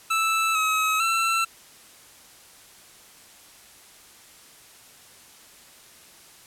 25% pulse tone with pitch steps, 1318 / 1279 / 1341 Hz, E6 / D#6 / E6, -1 / +47 / +29 cents, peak -17 dBFS, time 0.1-1.45 s, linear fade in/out 10 ms, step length 450 ms, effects white hiss -50 dBFS RMS until 6.46 s + low-pass 12000 Hz 12 dB/octave

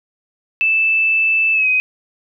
sine tone with pitch glide, 2637 to 2515 Hz, E7 to D#7, 0 to +18 cents, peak -12 dBFS, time 0.61-1.8 s, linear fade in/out 0 ms, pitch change -82 cents, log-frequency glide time 1.53-1.68 s, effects none

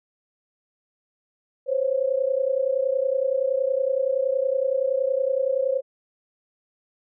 sine tone pair together, 516 / 546.7 Hz, C5 / C#5, -24 / -24 cents, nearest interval minor second, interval 100 cents, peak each -23 / -23 dBFS, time 1.66-5.82 s, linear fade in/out 50 ms, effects none

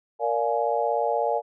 sine chord, Bb dominant seventh, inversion none, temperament just, 466.2 / 582.7 / 699.2 / 839.1 Hz, Bb4 / D5 / F5 / Ab5, 0 / -14 / +2 / +18 cents, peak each -27 dBFS, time 0.19-1.42 s, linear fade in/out 50 ms, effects none

